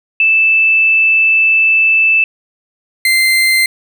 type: tone pair in turn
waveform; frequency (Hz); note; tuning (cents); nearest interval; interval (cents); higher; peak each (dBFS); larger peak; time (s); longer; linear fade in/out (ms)
sine / 35% pulse; 2637 / 2081; E7 / C7; 0 / -10; major third; 410; first; -7; neither; 0.2-2.24 / 3.05-3.66; first; 2
effects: none